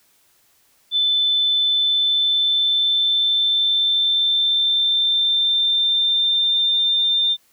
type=tone with pitch glide; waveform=sine; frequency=3520 to 3596 Hz; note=A7 to A7; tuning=0 to +37 cents; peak=-15 dBFS; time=0.91-7.37 s; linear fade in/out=50 ms; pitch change=+37 cents; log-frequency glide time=1.68-6.75 s; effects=white hiss -59 dBFS RMS until 7.52 s